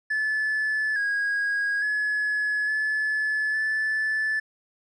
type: tone with pitch steps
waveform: triangle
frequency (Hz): 1733 / 1644 / 1700 / 1725 / 1745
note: A6 / G#6 / G#6 / A6 / A6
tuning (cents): -27 / -18 / +40 / -35 / -15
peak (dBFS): -20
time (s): 0.1-4.4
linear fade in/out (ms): 10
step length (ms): 860
effects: tanh soft clip ceiling -18 dBFS + resampled to 24000 Hz